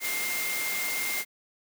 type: tone in noise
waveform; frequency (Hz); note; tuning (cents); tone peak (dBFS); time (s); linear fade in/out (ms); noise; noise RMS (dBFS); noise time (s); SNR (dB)
sine; 2112; C7; +16; -31; 0-1.25; 50; white; -32; 0-1.25; -2
effects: high-pass 200 Hz 12 dB/octave